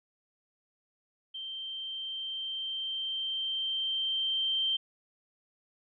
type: tone with level ramp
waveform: sine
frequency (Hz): 3136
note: G7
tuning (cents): 0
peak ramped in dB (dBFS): -37 to -26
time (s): 1.34-4.77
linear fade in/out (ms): 10
effects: none

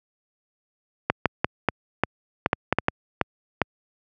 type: clicks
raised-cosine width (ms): 0.5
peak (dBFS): -3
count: 12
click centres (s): 1.1 / 1.257 / 1.445 / 1.687 / 2.036 / 2.461 / 2.531 / 2.726 / 2.786 / 2.884 / 3.213 / 3.617
effects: high-pass 80 Hz 12 dB/octave

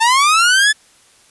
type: linear sweep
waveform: sawtooth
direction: up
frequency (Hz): 877 to 1746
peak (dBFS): -6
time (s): 0-0.73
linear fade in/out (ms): 20
effects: white hiss -50 dBFS RMS until 1.3 s + resampled to 24000 Hz

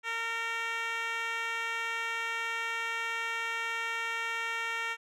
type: tone with band-pass filter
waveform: 10% pulse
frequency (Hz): 458.4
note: A#4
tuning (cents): -29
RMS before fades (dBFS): -34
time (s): 0.03-4.97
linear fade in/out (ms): 50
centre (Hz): 2100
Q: 1.1
effects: none

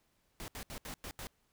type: noise bursts at uneven times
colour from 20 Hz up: pink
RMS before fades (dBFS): -44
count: 6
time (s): 0.4-0.48 / 0.55-0.63 / 0.7-0.78 / 0.85-0.94 / 1.04-1.11 / 1.19-1.27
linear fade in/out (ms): 0
effects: pink hiss -75 dBFS RMS until 1.52 s

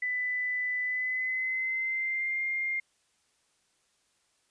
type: tone with pitch glide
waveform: sine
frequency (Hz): 1995 to 2114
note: B6 to C7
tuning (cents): +17 to +17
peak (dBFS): -28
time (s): 0.02-2.8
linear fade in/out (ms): 5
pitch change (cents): +100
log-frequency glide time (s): 0.83-2.43
effects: white hiss -71 dBFS RMS until 4.5 s + resampled to 22050 Hz

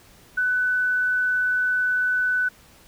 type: tone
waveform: sine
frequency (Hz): 1497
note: F#6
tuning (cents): +20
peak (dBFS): -19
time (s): 0.37-2.49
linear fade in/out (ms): 10
effects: pink hiss -52 dBFS RMS until 2.87 s

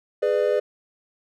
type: chord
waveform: triangle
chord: G# diminished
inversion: none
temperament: just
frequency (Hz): 415.3 / 498.4 / 598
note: G#4 / B4 / D5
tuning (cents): 0 / +16 / +31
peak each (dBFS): -21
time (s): 0.22-0.6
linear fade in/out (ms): 10
effects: none

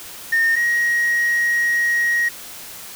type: tone pair in turn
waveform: triangle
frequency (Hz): 1829 / 1888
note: A#6 / A#6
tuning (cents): -33 / +22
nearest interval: minor second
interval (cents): 55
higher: second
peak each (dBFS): -11 / -13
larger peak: first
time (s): 0.32-0.56 / 0.56-2.29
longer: second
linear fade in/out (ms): 10
effects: tanh soft clip ceiling -10 dBFS + white hiss -36 dBFS RMS until 2.95 s

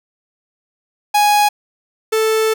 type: tone pair in turn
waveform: 45% pulse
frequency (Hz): 830.6 / 440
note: G#5 / A4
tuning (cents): 0 / 0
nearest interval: major seventh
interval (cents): 1100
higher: first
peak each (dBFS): -10 / -13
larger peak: first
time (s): 1.14-1.49 / 2.12-2.54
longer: second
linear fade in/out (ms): 10
effects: none

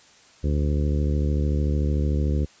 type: harmonic tone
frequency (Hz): 73.42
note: D2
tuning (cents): 0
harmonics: 1 / 2 / 3 / 4 / 5 / 6 / 7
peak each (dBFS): -21 / -27 / -31 / -33 / -35 / -37 / -38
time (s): 0.43-2.46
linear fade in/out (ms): 20
effects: white hiss -53 dBFS RMS until 2.6 s + resampled to 16000 Hz

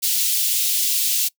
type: high-pass noise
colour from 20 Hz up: white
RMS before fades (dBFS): -20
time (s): 0.02-1.29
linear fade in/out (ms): 20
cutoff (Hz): 2900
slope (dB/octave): 24
effects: noise-tail reverb RT60 0.1 s tail -23 dB re dry

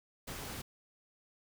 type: noise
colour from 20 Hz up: pink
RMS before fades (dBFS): -43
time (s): 0.27-0.62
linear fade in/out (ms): 10
effects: none

